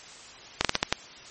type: slowing click train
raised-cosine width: 0.2 ms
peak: -3 dBFS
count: 6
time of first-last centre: 0.61-0.926 s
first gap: 37 ms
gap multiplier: 1.27
effects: white hiss -46 dBFS RMS until 1.3 s + MP3 32 kbps